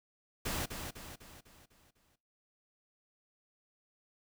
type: noise with echo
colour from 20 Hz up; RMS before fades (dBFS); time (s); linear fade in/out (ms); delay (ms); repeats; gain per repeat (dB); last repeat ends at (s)
pink; -36; 0.45-0.66; 10; 250; 6; -6; 2.16
effects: noise-tail reverb RT60 0.4 s tail -21 dB re dry